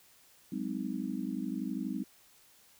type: chord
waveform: sine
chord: Ab dominant seventh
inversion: third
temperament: just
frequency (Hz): 186.89 / 207.7 / 259.6 / 311.5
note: Gb3 / Ab3 / C4 / Eb4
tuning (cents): +18 / 0 / -13 / +2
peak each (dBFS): -40 / -38 / -37 / -40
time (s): 0.52-2.04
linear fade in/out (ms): 5
effects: white hiss -62 dBFS RMS until 2.79 s